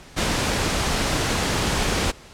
pink noise, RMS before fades -22 dBFS, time 0.16-2.12 s, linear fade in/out 20 ms, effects pink hiss -45 dBFS RMS until 2.33 s + low-pass 8000 Hz 12 dB/octave

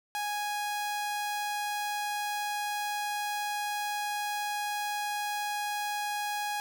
sawtooth tone, 829 Hz, G#5, 3 cents flat, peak -27 dBFS, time 0.15-6.6 s, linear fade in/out 0 ms, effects none

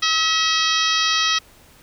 harmonic tone, 643 Hz, E5, 43 cents flat, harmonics 2 / 3 / 4 / 5 / 6 / 7 / 8 / 9, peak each -23 / -25 / -26 / -23 / -24 / -27 / -26 / -28 dBFS, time 0.02-1.39 s, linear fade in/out 10 ms, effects pink hiss -50 dBFS RMS until 1.82 s

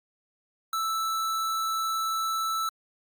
square tone, 1318.5 Hz, E6, in tune, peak -27 dBFS, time 0.73-2.69 s, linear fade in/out 2 ms, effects Opus 48 kbps

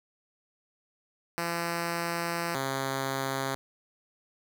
5% pulse tone pair in turn, 170 / 134.93 Hz, F3 / C#3, -46 / -46 cents, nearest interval major third, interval 400 cents, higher first, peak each -18 dBFS, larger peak neither, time 1.38-2.55 / 2.55-3.55 s, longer first, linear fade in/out 0 ms, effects none

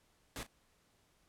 pink noise with echo, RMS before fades -43 dBFS, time 0.36-0.43 s, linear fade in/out 0 ms, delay 35 ms, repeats 1, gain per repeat -14 dB, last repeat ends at 0.465 s, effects pink hiss -72 dBFS RMS until 1.28 s + low-pass 12000 Hz 12 dB/octave

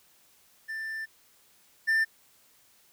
triangle tone pair in turn, 1777 / 1787.1 Hz, A6 / A6, +17 / +26 cents, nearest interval unison, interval 9 cents, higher second, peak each -31 / -20 dBFS, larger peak second, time 0.68-1.06 / 1.87-2.05 s, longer first, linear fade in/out 20 ms, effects white hiss -62 dBFS RMS until 2.92 s

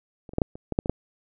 clicks, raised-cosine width 2 ms, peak -29 / -26 / -8 / -7 / -26 / -14 / -7 / -17 / -8 dBFS, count 9, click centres 0.292 / 0.335 / 0.384 / 0.418 / 0.555 / 0.723 / 0.789 / 0.859 / 0.896 s, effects none

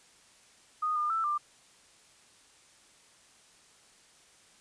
sine tone with pitch steps, 1238 / 1208 / 1325 / 1190 Hz, D#6 / D6 / E6 / D6, -9 / +48 / +9 / +22 cents, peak -27 dBFS, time 0.82-1.38 s, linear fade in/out 10 ms, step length 140 ms, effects white hiss -60 dBFS RMS until 4.6 s + resampled to 22050 Hz

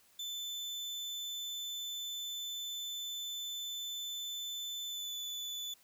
35% pulse tone with pitch glide, 3520 to 3484 Hz, A7 to A7, 0 to -18 cents, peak -37 dBFS, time 0.19-5.74 s, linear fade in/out 5 ms, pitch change -18 cents, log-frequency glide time 4.87-5.13 s, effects white hiss -66 dBFS RMS until 5.83 s

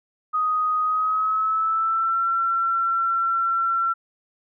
sine tone with pitch glide, 1249 to 1354.2 Hz, D#6 to E6, +6 to +46 cents, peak -19 dBFS, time 0.33-3.94 s, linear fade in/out 20 ms, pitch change +140 cents, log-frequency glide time 0.82-2.24 s, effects none

